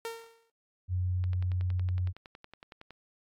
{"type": "tone with exponential decay", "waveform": "sawtooth", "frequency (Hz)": 457.8, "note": "A#4", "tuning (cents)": -31, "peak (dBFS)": -29, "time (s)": [0.05, 0.5], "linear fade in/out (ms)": 1, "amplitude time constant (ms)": 97}
{"type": "tone", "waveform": "sine", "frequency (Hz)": 90.9, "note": "F#2", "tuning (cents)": -30, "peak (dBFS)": -27, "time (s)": [0.88, 2.13], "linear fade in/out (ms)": 50}
{"type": "click train", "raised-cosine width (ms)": 0.3, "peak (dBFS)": -31, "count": 19, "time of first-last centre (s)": [1.24, 2.907], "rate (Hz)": 10.8}
{"effects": ["AAC 64 kbps"]}